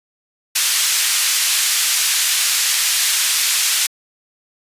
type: band-pass noise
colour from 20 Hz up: white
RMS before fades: -17 dBFS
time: 0.55-3.87 s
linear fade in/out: 10 ms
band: 1900 to 9400 Hz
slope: 12 dB/octave
effects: resampled to 32000 Hz